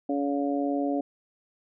harmonic tone, 141.6 Hz, C#3, 37 cents sharp, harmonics 2 / 3 / 4 / 5, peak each -26 / -35 / -32 / -33 dBFS, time 0.09-1.01 s, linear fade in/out 5 ms, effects none

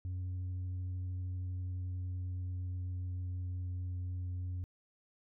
sine tone with pitch glide, 91.3 to 90.3 Hz, F#2 to F#2, -23 to -42 cents, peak -33 dBFS, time 0.05-4.64 s, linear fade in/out 0 ms, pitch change -19 cents, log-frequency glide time 1.2-4.02 s, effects tanh soft clip ceiling -35 dBFS

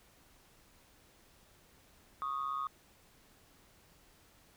sine tone pair together, 1106 / 1242.5 Hz, C#6 / D#6, -4 / -3 cents, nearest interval major second, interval 201 cents, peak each -37 / -35 dBFS, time 2.22-2.67 s, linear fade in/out 0 ms, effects tanh soft clip ceiling -29 dBFS + pink hiss -64 dBFS RMS until 4.56 s

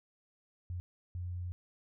sine tone bursts at uneven times, 89 Hz, F2, 33 cents sharp, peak -36 dBFS, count 2, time 0.7-0.8 / 1.15-1.52 s, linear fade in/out 0 ms, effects none

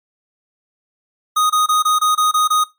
square tone bursts, 1244.5 Hz, D#6, in tune, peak -13 dBFS, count 8, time 1.36-2.641 s, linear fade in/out 10 ms, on 140 ms, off 23 ms, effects noise-tail reverb RT60 0.2 s tail -18 dB re dry + MP3 96 kbps

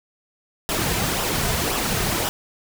pink noise with flanger, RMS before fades -23 dBFS, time 0.69-2.29 s, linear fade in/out 0 ms, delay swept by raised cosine 0.45 to 3.65 ms, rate 1.9 Hz, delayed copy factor -0.5, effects none

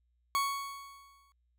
40% pulse tone with exponential decay, 1112 Hz, C#6, 5 cents sharp, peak -25 dBFS, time 0.35-1.32 s, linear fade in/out 0 ms, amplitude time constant 210 ms, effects added 60 Hz sine -70 dBFS peak until 1.58 s

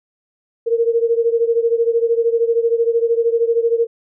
sine beating tone pair, 459.7 / 472.7 Hz, A#4 / A#4, -24 / +24 cents, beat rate 13 Hz, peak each -15 / -18 dBFS, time 0.66-3.87 s, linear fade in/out 20 ms, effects none

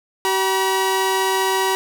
sawtooth tone pair together, 381.4 / 961 Hz, G4 / B5, -47 / -48 cents, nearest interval octave + major third, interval 1599 cents, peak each -16 dBFS, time 0.25-1.75 s, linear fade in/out 0 ms, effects none

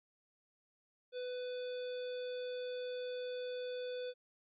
harmonic tone, 498.6 Hz, B4, 16 cents sharp, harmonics 1 / 3 / 5 / 7 / 9, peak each -39 / -54 / -58 / -53 / -60 dBFS, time 1.12-4.14 s, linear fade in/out 50 ms, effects none

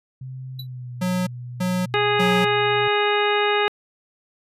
sine tone with pitch glide, 130 to 122.85 Hz, C3 to B2, -11 to -9 cents, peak -31 dBFS, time 0.21-2.88 s, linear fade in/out 5 ms, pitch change -98 cents, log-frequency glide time 0.54-0.93 s
square tone with exponential decay, 3951 Hz, B7, in tune, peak -30 dBFS, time 0.59-0.67 s, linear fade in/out 5 ms, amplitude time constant 17 ms
square tone bursts, 182.3 Hz, F#3, 25 cents flat, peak -21 dBFS, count 3, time 1.01-2.45 s, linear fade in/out 10 ms, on 260 ms, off 330 ms
harmonic tone, 414.1 Hz, G#4, 5 cents flat, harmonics 1 / 2 / 3 / 4 / 5 / 6 / 7 / 9, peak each -21 / -24 / -26 / -27 / -28 / -29 / -29 / -31 dBFS, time 1.94-3.68 s, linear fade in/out 0 ms
effects resampled to 32000 Hz

